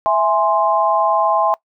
sine chord, E augmented, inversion none, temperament equal, 659.3 / 830.6 / 1046.5 Hz, E5 / G#5 / B#5, 0 / 0 / 0 cents, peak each -17 dBFS, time 0.06-1.54 s, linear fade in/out 0 ms, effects noise-tail reverb RT60 0.1 s tail -22 dB re dry

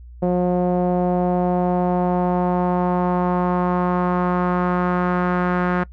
sawtooth tone with low-pass filter sweep, 179.1 Hz, F3, 44 cents sharp, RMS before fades -19 dBFS, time 0.22-5.84 s, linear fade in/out 10 ms, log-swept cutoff 600 to 1500 Hz, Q 2.4, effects noise-tail reverb RT60 0.1 s tail -23 dB re dry + added 60 Hz sine -37 dBFS peak until 5.92 s

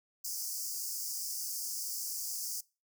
pink high-pass noise, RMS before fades -38 dBFS, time 0.24-2.61 s, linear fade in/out 10 ms, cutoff 4800 Hz, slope 96 dB/octave, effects noise-tail reverb RT60 0.3 s tail -23 dB re dry

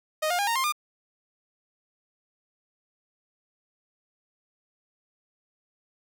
sawtooth tone with pitch steps, 621 / 709.2 / 810 / 925.1 / 1056.5 / 1206.6 Hz, D#5 / F5 / G#5 / A#5 / C6 / D6, -3 / +26 / -43 / -13 / +16 / +46 cents, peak -20 dBFS, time 0.22-0.724 s, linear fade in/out 10 ms, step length 84 ms, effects none

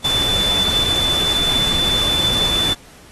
sine tone in noise, 3509 Hz, A7, 5 cents flat, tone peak -16 dBFS, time 0.04-2.74 s, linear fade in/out 10 ms, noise pink, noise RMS -24 dBFS, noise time 0.04-2.74 s, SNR +5 dB, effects pink hiss -45 dBFS RMS until 3.11 s + AAC 32 kbps

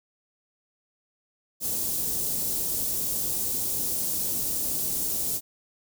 white band-stop noise, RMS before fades -28 dBFS, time 1.6-5.41 s, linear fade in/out 50 ms, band 440 to 7000 Hz, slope 12 dB/octave, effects none

